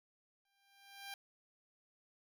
10% pulse tone with exponential growth, 794 Hz, G5, 22 cents sharp, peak -35 dBFS, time 0.45-1.14 s, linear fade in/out 2 ms, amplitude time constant 150 ms, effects none

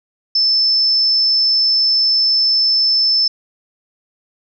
sine tone, 5274 Hz, E8, in tune, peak -11 dBFS, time 0.35-3.28 s, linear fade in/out 5 ms, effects none

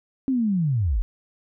sine linear sweep, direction down, 273.4 to 37.27 Hz, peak -19 dBFS, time 0.28-1.02 s, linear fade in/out 0 ms, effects none

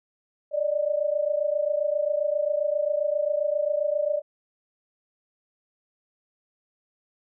sine tone pair together, 580 / 607.5 Hz, D5 / D#5, -22 / -42 cents, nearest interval minor second, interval 80 cents, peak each -25 dBFS, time 0.51-4.22 s, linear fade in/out 50 ms, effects none

